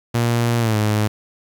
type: tone with pitch glide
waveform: sawtooth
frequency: 118.1 to 106.44 Hz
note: A#2 to G#2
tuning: +23 to +43 cents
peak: -12 dBFS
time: 0.14-1.08 s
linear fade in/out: 10 ms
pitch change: -180 cents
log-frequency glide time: 0.59-0.77 s
effects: 8-bit